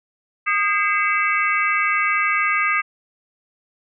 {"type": "tone cluster", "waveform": "sine", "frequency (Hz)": [1232, 1610, 2056, 2249, 2655], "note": ["D#6", "G6", "C7", "C#7", "E7"], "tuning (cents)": [-17, 46, -31, 24, 12], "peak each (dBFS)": [-21, -25, -22, -24, -26], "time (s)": [0.46, 2.82], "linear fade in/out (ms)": 20, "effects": []}